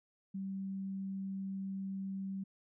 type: tone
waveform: sine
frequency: 193.4 Hz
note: G3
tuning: 23 cents flat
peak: -37 dBFS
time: 0.34-2.44 s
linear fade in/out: 10 ms
effects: none